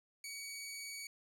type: tone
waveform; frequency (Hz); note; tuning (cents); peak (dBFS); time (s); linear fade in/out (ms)
15% pulse; 2258; C#7; +31; -37; 0.24-1.07; 2
effects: none